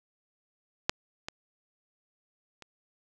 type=clicks; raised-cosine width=0.2 ms; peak=-6 / -18 / -29 dBFS; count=3; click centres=0.895 / 1.285 / 2.623 s; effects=none